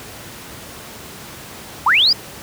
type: linear sweep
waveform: sine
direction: up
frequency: 818 to 5100 Hz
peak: -10 dBFS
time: 1.86-2.13 s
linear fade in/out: 5 ms
effects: pink hiss -35 dBFS RMS until 2.42 s + high-pass 80 Hz 12 dB/octave